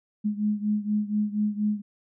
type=beating tone pair; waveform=sine; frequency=208.6 / 212.8 Hz; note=G#3 / G#3; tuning=+8 / +42 cents; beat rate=4.2 Hz; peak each=-25 / -28 dBFS; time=0.24-1.82 s; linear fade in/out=20 ms; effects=none